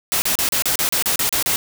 white noise bursts, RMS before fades -19 dBFS, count 11, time 0.12-1.56 s, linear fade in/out 0 ms, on 100 ms, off 34 ms, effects none

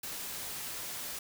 white noise, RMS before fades -40 dBFS, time 0.03-1.19 s, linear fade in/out 5 ms, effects none

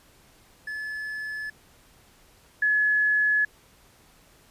triangle / sine tone pair in turn, 1723 / 1703.2 Hz, A6 / G#6, -37 / +43 cents, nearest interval unison, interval 20 cents, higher first, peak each -29 / -19 dBFS, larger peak second, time 0.67-1.5 / 2.62-3.45 s, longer neither, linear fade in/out 5 ms, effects pink hiss -57 dBFS RMS until 4.5 s + resampled to 32000 Hz

